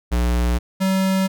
square tone pair in turn, 60 / 190.49 Hz, B1 / G3, -49 / -49 cents, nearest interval octave + minor sixth, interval 2000 cents, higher second, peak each -17 / -17 dBFS, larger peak neither, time 0.11-0.59 / 0.8-1.28 s, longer neither, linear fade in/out 20 ms, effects none

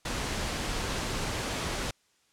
pink noise, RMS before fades -32 dBFS, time 0.05-1.91 s, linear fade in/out 5 ms, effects white hiss -68 dBFS RMS until 2.32 s + low-pass 8000 Hz 12 dB/octave

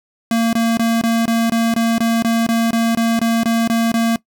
square tone bursts, 229.1 Hz, A#3, 30 cents flat, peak -14 dBFS, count 16, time 0.31-4.16 s, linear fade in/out 2 ms, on 220 ms, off 22 ms, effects noise-tail reverb RT60 0.1 s tail -20 dB re dry

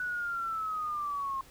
sine linear sweep, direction down, 1486 to 1065 Hz, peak -31 dBFS, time 0-1.41 s, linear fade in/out 2 ms, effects pink hiss -56 dBFS RMS until 1.5 s

